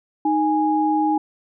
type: tone pair together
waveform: sine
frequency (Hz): 310.2 / 828.1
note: D#4 / G#5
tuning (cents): -5 / -5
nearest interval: octave + perfect fourth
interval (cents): 1700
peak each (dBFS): -19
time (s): 0.25-1.18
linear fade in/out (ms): 5
effects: none